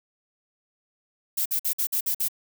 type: noise bursts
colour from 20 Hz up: violet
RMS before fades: -25 dBFS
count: 7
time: 1.37-2.285 s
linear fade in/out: 10 ms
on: 87 ms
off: 51 ms
effects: none